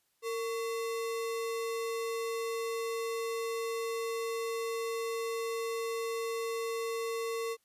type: tone with sample-and-hold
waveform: sine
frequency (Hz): 457.7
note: A#4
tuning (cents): -32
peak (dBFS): -32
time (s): 0.22-7.57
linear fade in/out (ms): 50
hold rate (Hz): 1575
effects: white hiss -75 dBFS RMS until 7.64 s + resampled to 32000 Hz